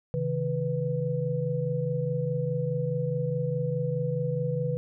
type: tone cluster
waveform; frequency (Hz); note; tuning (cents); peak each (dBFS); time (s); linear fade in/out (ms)
sine; 133.9 / 158.7 / 493.1; C3 / D#3 / B4; +40 / +35 / -3; -30; 0.14-4.77; 0
effects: none